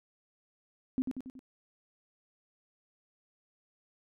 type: tone with echo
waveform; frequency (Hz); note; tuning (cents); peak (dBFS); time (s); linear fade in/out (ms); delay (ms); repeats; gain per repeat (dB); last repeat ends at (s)
sine; 258.9; C4; -18; -26; 0.98-1.02; 0; 93; 4; -5; 1.392
effects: none